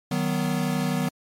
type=chord; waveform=square; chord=B major; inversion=first; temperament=equal with one note detuned; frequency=155.56 / 187.8 / 246.9 Hz; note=D#3 / F#3 / B3; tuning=0 / +26 / 0 cents; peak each=-28 dBFS; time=0.11-1.09 s; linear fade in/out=5 ms; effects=MP3 64 kbps